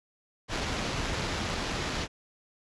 pink noise with sample-and-hold, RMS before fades -32 dBFS, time 0.48-2.08 s, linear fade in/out 50 ms, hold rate 8820 Hz, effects resampled to 22050 Hz

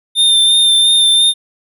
square tone with vibrato, 3604 Hz, A7, 41 cents sharp, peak -8 dBFS, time 0.15-1.34 s, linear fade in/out 50 ms, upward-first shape sine, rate 2.9 Hz, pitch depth 19 cents each way, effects none

